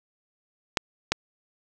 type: clicks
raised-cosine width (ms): 0.2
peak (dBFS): -4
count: 2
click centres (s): 0.772 / 1.12
effects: none